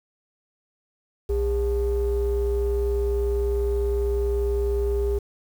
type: ring-modulated tone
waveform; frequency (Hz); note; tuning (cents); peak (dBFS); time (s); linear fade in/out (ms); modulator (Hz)
triangle; 171.7; F3; -29; -14; 1.29-5.19; 10; 233
effects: tanh soft clip ceiling -16 dBFS + 8-bit